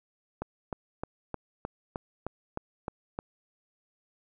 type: click train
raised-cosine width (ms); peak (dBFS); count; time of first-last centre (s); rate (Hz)
1; -19; 10; 0.42-3.189; 3.25
effects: none